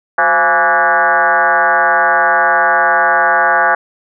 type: tone with frequency modulation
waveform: sine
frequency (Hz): 1155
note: D6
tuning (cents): -29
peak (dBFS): -8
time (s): 0.18-3.75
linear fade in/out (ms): 5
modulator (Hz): 157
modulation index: 3.5
effects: none